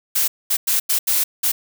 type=noise bursts at uneven times; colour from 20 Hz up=blue; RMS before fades=-18 dBFS; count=6; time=0.15-0.28 / 0.5-0.57 / 0.67-0.8 / 0.89-0.99 / 1.07-1.24 / 1.43-1.52 s; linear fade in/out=10 ms; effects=none